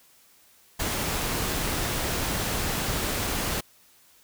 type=noise; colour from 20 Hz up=pink; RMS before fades=-28 dBFS; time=0.79-3.61 s; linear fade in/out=10 ms; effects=white hiss -58 dBFS RMS until 4.23 s